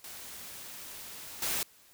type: noise with level steps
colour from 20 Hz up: white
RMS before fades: -45 / -32 dBFS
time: 0.04-1.63 s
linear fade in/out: 2 ms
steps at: 1.42 s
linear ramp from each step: 2 ms
effects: white hiss -60 dBFS RMS until 1.93 s